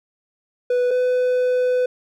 triangle tone pair in turn, 493.9 / 501.1 Hz, B4 / B4, 0 / +25 cents, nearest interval unison, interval 25 cents, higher second, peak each -14 dBFS, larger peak neither, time 0.7-0.91 / 0.91-1.86 s, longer second, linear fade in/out 5 ms, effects none

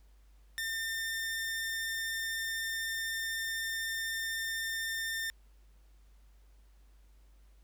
sawtooth tone, 1804 Hz, A6, 43 cents sharp, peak -30 dBFS, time 0.58-5.3 s, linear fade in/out 0 ms, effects added 50 Hz sine -57 dBFS peak until 7.63 s + pink hiss -72 dBFS RMS until 7.63 s

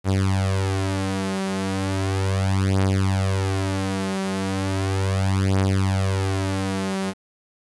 sawtooth beating tone pair, 96 / 96.36 Hz, G2 / G2, -36 / -29 cents, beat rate 0.36 Hz, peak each -19 dBFS, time 0.04-7.14 s, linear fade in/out 50 ms, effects resampled to 24000 Hz + 8-bit

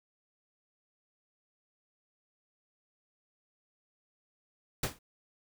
pink noise with exponential decay, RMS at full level -27 dBFS, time 4.83-4.99 s, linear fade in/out 5 ms, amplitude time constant 34 ms, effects none

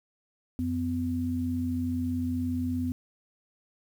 sine tone pair together, 89.65 / 252.1 Hz, F2 / B3, +46 / +36 cents, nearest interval octave + tritone, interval 1790 cents, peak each -32 / -28 dBFS, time 0.59-2.92 s, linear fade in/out 0 ms, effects 9-bit

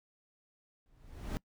brown noise with exponential growth, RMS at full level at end -31 dBFS, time 0.86-1.37 s, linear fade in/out 0 ms, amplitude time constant 110 ms, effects noise-tail reverb RT60 0.1 s tail -24 dB re dry

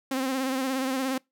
sawtooth tone with vibrato, 263.4 Hz, C4, 12 cents sharp, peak -22 dBFS, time 0.11-1.18 s, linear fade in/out 5 ms, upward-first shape sine, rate 17 Hz, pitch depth 48 cents each way, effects noise-tail reverb RT60 0.2 s tail -25 dB re dry

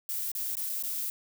violet noise with dropouts, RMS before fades -33 dBFS, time 0.09-1.1 s, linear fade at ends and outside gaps 1 ms, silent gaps 0.317-0.351 / 0.554-0.569 / 0.695-0.698 / 0.826-0.836 s, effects none

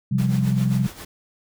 sine chord, C suspended fourth, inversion none, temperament equal, 130.81 / 174.61 / 196 Hz, C3 / F3 / G3, 0 / 0 / 0 cents, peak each -20 / -25 / -22 dBFS, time 0.11-0.87 s, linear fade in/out 10 ms
pink noise with tremolo, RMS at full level -36 dBFS, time 0.18-1.05 s, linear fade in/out 5 ms, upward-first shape sine, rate 7.5 Hz, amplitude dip 65%
effects none

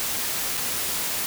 white noise with dropouts, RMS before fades -27 dBFS, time 0-1.26 s, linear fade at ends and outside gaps 0 ms, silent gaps 0.571-0.575 s, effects none

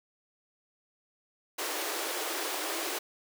pink high-pass noise, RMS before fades -34 dBFS, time 1.58-2.99 s, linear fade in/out 10 ms, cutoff 300 Hz, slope 96 dB/octave, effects none

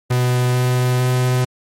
45% pulse tone with pitch steps, 124.6 / 125.47 / 126.34 Hz, B2 / B2 / B2, +16 / +28 / +40 cents, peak -14 dBFS, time 0.1-1.45 s, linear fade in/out 10 ms, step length 450 ms, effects MP3 64 kbps

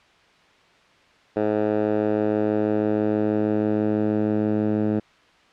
10% pulse tone with band-pass filter sweep, 106.2 Hz, G#2, 39 cents sharp, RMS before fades -22 dBFS, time 1.36-5 s, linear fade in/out 10 ms, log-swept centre 470 to 240 Hz, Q 1.1, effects white hiss -55 dBFS RMS until 5.52 s + low-pass 3000 Hz 12 dB/octave

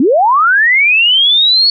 sine linear sweep, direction up, 230 to 4435 Hz, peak -6 dBFS, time 0-1.7 s, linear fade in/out 2 ms, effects none

